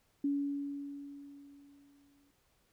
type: tone with exponential decay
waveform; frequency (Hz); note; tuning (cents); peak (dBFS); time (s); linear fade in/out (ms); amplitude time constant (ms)
sine; 283; C#4; +36; -28; 0.24-2.31; 5; 450
effects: pink hiss -73 dBFS RMS until 2.72 s